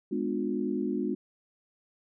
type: chord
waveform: sine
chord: G# diminished seventh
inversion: none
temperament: just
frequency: 207.7 / 249.2 / 299 / 358.8 Hz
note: G#3 / B3 / D4 / F4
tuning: 0 / +16 / +31 / +47 cents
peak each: -33 dBFS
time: 0.11-1.15 s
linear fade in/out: 10 ms
effects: none